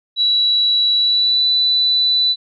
sine tone with pitch glide, 3921 to 3980 Hz, B7 to B7, -13 to +13 cents, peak -12 dBFS, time 0.16-2.36 s, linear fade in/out 50 ms, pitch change +26 cents, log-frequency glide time 0.95-1.46 s, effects none

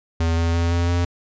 square tone with pitch steps, 82.7 / 83.76 / 84.83 / 85.91 / 87.01 Hz, E2 / E2 / F2 / F2 / F2, +6 / +28 / -50 / -28 / -6 cents, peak -18 dBFS, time 0.2-1.05 s, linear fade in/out 5 ms, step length 170 ms, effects resampled to 16000 Hz

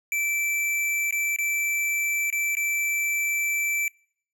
square tone with dropouts, 2329 Hz, D7, 15 cents flat, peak -24 dBFS, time 0.12-3.88 s, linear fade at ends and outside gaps 1 ms, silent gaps 1.109-1.125 / 1.362-1.386 / 2.302-2.326 / 2.552-2.569 s, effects noise-tail reverb RT60 0.6 s tail -26 dB re dry

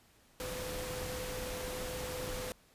sine tone in noise, 505 Hz, B4, 39 cents sharp, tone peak -41 dBFS, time 0.4-2.52 s, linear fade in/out 0 ms, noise pink, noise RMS -41 dBFS, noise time 0.4-2.52 s, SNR -3 dB, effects pink hiss -65 dBFS RMS until 2.74 s + resampled to 32000 Hz

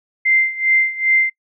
sine tone with tremolo, 2086 Hz, C7, 6 cents flat, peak -10 dBFS, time 0.25-1.3 s, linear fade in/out 10 ms, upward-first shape sine, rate 2.5 Hz, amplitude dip 85%, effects noise-tail reverb RT60 0.1 s tail -25 dB re dry

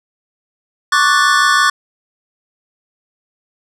square chord, D major seventh, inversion third, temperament equal, 1108.7 / 1174.7 / 1480 / 1760 Hz, C#6 / D6 / F#6 / A6, 0 / 0 / 0 / 0 cents, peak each -16 dBFS, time 0.92-1.7 s, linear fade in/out 5 ms, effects low-pass 8000 Hz 12 dB/octave

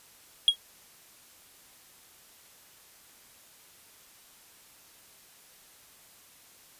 triangle tone with exponential decay, 3295 Hz, G#7, 14 cents flat, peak -11 dBFS, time 0.48-0.56 s, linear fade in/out 1 ms, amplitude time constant 17 ms, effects white hiss -56 dBFS RMS until 6.79 s + resampled to 32000 Hz

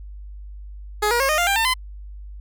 15% pulse tone with pitch steps, 420.1 / 477 / 541.7 / 615.1 / 698.4 / 793 / 900.5 / 1022.5 Hz, G#4 / A#4 / C#5 / D#5 / F5 / G5 / A5 / C6, +20 / +40 / -40 / -20 / 0 / +20 / +40 / -40 cents, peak -11 dBFS, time 1.02-1.74 s, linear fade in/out 10 ms, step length 90 ms, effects added 50 Hz sine -34 dBFS peak until 2.4 s

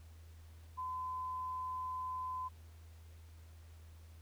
sine tone, 1019 Hz, C6, 46 cents flat, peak -38 dBFS, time 0.77-2.49 s, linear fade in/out 20 ms, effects added 81 Hz sine -53 dBFS peak until 4.21 s + pink hiss -67 dBFS RMS until 4.21 s

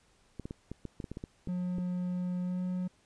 clicks, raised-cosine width 3 ms, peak -26 dBFS, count 12, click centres 0.397 / 0.455 / 0.509 / 0.716 / 0.853 / 1.002 / 1.042 / 1.116 / 1.171 / 1.239 / 1.474 / 1.784 s
triangle tone with pitch glide, 179.8 to 181.99 Hz, F#3 to F#3, -49 to -28 cents, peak -29 dBFS, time 1.48-2.88 s, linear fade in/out 10 ms, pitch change +21 cents, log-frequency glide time 2.41-2.61 s
effects pink hiss -67 dBFS RMS until 3.05 s + resampled to 22050 Hz

